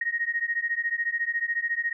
sine beating tone pair, 1864.7 / 1878.7 Hz, A#6 / A#6, 0 / +13 cents, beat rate 14 Hz, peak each -28 dBFS, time 0.01-1.93 s, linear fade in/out 5 ms, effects none

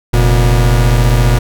45% pulse tone pair together, 44.95 / 120 Hz, F#1 / B2, -49 / -49 cents, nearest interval octave + perfect fourth, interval 1700 cents, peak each -10 dBFS, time 0.13-1.39 s, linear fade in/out 10 ms, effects none

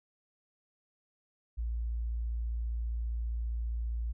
sine tone, 57.5 Hz, A#1, 23 cents flat, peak -31 dBFS, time 1.57-4.13 s, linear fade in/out 20 ms, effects none

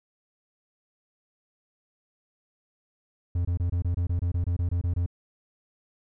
triangle tone bursts, 87.31 Hz, F2, in tune, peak -21 dBFS, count 14, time 3.35-5.062 s, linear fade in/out 5 ms, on 100 ms, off 24 ms, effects none

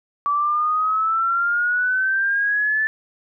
sine exponential sweep, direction up, 1148 to 1759 Hz, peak -17 dBFS, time 0.26-2.87 s, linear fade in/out 0 ms, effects none

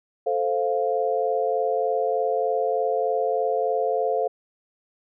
sine chord, F major, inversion first, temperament equal, 440 / 523.3 / 698.5 Hz, A4 / C5 / F5, 0 / 0 / 0 cents, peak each -25 dBFS, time 0.26-4.28 s, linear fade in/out 10 ms, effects none

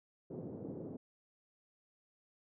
white band-pass noise, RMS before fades -45 dBFS, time 0.3-0.97 s, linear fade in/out 10 ms, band 110 to 440 Hz, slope 24 dB/octave, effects none

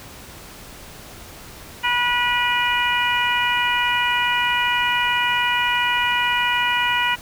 harmonic tone, 486.1 Hz, B4, 28 cents flat, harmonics 2 / 3 / 4 / 5 / 6, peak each -22 / -25 / -24 / -24 / -24 dBFS, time 1.83-7.16 s, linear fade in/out 20 ms, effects pink hiss -40 dBFS RMS until 7.21 s

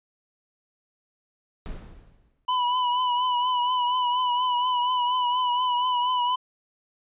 brown noise with exponential decay, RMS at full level -32 dBFS, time 1.66-2.45 s, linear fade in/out 0 ms, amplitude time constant 170 ms
square tone with vibrato, 990 Hz, B5, 4 cents sharp, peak -22 dBFS, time 2.48-6.36 s, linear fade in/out 10 ms, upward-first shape triangle, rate 4.2 Hz, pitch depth 48 cents each way
effects resampled to 8000 Hz

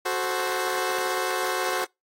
15% pulse chord, F# diminished, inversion none, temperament equal with one note detuned, 370 / 436.5 / 523.3 Hz, F#4 / A4 / C5, 0 / -14 / 0 cents, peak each -21 / -26 / -23 dBFS, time 0.05-1.85 s, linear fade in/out 10 ms, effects noise-tail reverb RT60 0.2 s tail -26 dB re dry + AAC 48 kbps

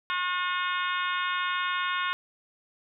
harmonic tone, 360.6 Hz, F#4, 45 cents flat, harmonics 3 / 4 / 5 / 6 / 7 / 8 / 9 / 10, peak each -30 / -31 / -37 / -37 / -39 / -38 / -42 / -38 dBFS, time 0.1-2.13 s, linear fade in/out 0 ms, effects none

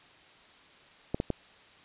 clicks, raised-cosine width 2 ms, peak -15 dBFS, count 3, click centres 1.145 / 1.201 / 1.303 s, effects white hiss -56 dBFS RMS until 1.84 s + resampled to 8000 Hz

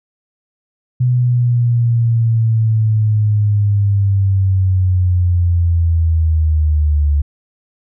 sine linear sweep, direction down, 125.3 to 72 Hz, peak -10 dBFS, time 1-7.22 s, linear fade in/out 10 ms, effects none

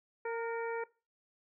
harmonic tone with a mistuned harmonic, 460.2 Hz, A#4, 22 cents flat, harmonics 1 / 2 / 3 / 4 / 5, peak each -35 / -41 / -45 / -47 / -49 dBFS, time 0.25-0.84 s, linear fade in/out 5 ms, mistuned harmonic 3, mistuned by +39 cents, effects noise-tail reverb RT60 0.3 s tail -20 dB re dry

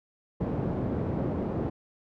pink band-pass noise, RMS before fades -30 dBFS, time 0.4-1.7 s, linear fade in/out 10 ms, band 100 to 490 Hz, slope 12 dB/octave, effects none

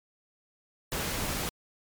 pink noise, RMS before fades -32 dBFS, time 0.92-1.49 s, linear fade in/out 0 ms, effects MP3 96 kbps

